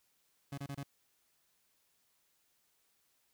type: tone bursts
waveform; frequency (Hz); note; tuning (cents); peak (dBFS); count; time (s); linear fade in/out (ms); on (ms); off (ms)
30% pulse; 140; C#3; +18; -37; 4; 0.52-0.833; 5; 58; 27
effects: white hiss -75 dBFS RMS until 3.33 s